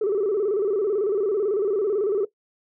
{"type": "tone with vibrato", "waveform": "sine", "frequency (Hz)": 408.4, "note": "G#4", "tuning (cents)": -29, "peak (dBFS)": -18, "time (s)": [0.01, 2.25], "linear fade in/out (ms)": 5, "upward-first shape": "square", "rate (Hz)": 18, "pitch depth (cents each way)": 110, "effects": ["noise-tail reverb RT60 0.1 s tail -17 dB re dry", "tanh soft clip ceiling -17 dBFS"]}